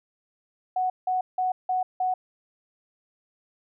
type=tone bursts; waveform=sine; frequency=740 Hz; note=F#5; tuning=in tune; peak=-22 dBFS; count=5; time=0.76-2.14 s; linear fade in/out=5 ms; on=140 ms; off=170 ms; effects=none